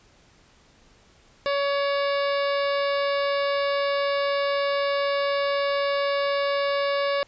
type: harmonic tone with a mistuned harmonic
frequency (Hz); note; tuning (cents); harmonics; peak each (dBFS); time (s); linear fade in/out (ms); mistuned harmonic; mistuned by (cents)
563; C#5; +27; 1 / 2 / 3 / 4 / 5 / 6 / 7 / 8 / 9; -23 / -29 / -33 / -35 / -37 / -39 / -40 / -41 / -42; 1.46-7.23; 0; 6; +98
effects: pink hiss -57 dBFS RMS until 7.27 s + resampled to 16000 Hz